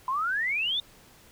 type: exponential sweep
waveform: sine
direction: up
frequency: 997 to 3676 Hz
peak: -25 dBFS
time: 0.08-0.8 s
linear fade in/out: 2 ms
effects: pink hiss -55 dBFS RMS until 1.31 s